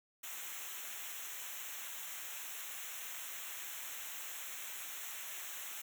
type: noise with comb filter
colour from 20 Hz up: white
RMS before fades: -45 dBFS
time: 0.23-5.82 s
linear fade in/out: 10 ms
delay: 0.21 ms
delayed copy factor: -0.95
effects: none